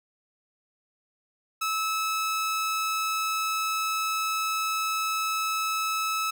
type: tone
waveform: sawtooth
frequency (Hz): 1300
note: E6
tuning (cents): -24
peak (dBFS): -22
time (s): 1.61-6.31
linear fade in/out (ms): 10
effects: none